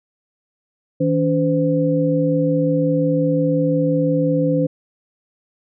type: tone cluster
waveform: sine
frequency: 159.7 / 285.4 / 511 Hz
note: D#3 / D4 / C5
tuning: +45 / -49 / -41 cents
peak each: -19 dBFS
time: 1-4.67 s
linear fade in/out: 10 ms
effects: none